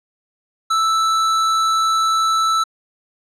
square tone, 1318.5 Hz, E6, in tune, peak -15 dBFS, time 0.7-2.64 s, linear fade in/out 10 ms, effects low-pass 7000 Hz 12 dB/octave

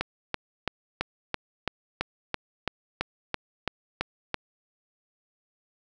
click train, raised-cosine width 0.3 ms, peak -10 dBFS, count 14, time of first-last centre 0.01-4.343 s, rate 3 Hz, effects none

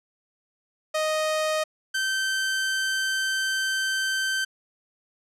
sawtooth tone pair in turn, 622.3 / 1550.1 Hz, D#5 / G6, 0 / -20 cents, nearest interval octave + major third, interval 1580 cents, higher second, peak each -19 / -20 dBFS, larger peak first, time 0.94-1.64 / 1.94-4.45 s, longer second, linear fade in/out 10 ms, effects low-pass 10000 Hz 12 dB/octave

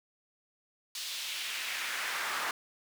brown noise with high-pass filter sweep, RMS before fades -36 dBFS, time 0.95-2.51 s, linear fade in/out 2 ms, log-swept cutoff 4000 to 1200 Hz, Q 1.5, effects none

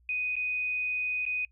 sine tone with dropouts, 2493 Hz, D#7, 3 cents sharp, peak -28 dBFS, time 0.09-1.45 s, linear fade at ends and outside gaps 2 ms, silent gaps 0.356-0.365 / 1.253-1.263 s, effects noise-tail reverb RT60 0.1 s tail -25 dB re dry + added 60 Hz sine -60 dBFS peak until 1.51 s

